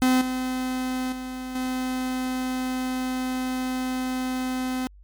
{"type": "tone with level steps", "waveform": "45% pulse", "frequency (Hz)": 256.2, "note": "C4", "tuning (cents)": -36, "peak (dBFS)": [-17, -25, -31, -25], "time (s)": [0.02, 4.87], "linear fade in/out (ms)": 0, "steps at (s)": [0.21, 1.12, 1.55], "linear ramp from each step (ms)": 5, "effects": ["added 49 Hz sine -46 dBFS peak until 5.03 s", "MP3 96 kbps"]}